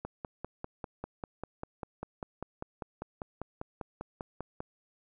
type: click train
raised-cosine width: 1 ms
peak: -23 dBFS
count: 24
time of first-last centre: 0.05-4.604 s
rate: 5.05 Hz
effects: none